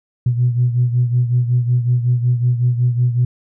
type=beating tone pair; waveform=sine; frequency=121.6 / 127 Hz; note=B2 / B2; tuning=-26 / +49 cents; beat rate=5.4 Hz; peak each=-13 / -19 dBFS; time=0.26-3.25 s; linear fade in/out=5 ms; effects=tanh soft clip ceiling -6 dBFS